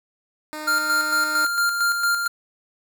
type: tone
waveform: 10% pulse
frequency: 306.2 Hz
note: D#4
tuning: 28 cents flat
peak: -22 dBFS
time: 0.53-1.45 s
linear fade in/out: 0 ms
type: tone with tremolo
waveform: square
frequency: 1396.9 Hz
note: F6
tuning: in tune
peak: -18 dBFS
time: 0.67-2.28 s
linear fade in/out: 10 ms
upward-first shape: square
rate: 4.4 Hz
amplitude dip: 45%
effects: 8-bit